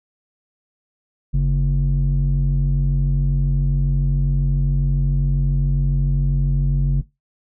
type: tone with low-pass filter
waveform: square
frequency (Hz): 46.33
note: F#1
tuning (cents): +3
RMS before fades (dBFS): -17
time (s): 1.33-7.02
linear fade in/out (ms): 20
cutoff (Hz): 160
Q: 3.8
effects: noise-tail reverb RT60 0.2 s tail -18 dB re dry